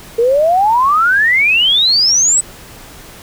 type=exponential sweep; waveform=sine; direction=up; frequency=450.1 to 8140 Hz; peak=-8 dBFS; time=0.18-2.41 s; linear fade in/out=10 ms; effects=pink hiss -36 dBFS RMS until 3.22 s